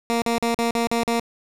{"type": "tone bursts", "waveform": "15% pulse", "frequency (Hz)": 233.1, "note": "A#3", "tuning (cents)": 0, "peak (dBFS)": -13, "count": 7, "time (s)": [0.1, 1.198], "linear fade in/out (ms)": 0, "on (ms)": 120, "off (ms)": 43, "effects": ["low-pass 11000 Hz 12 dB/octave", "7-bit"]}